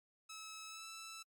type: tone with pitch glide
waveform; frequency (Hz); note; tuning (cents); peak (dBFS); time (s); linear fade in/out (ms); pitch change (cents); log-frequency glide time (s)
10% pulse; 1297 to 1320.4; E6 to E6; -28 to +2; -40; 0.29-1.23; 10; +30; 0.66-0.86
effects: AAC 64 kbps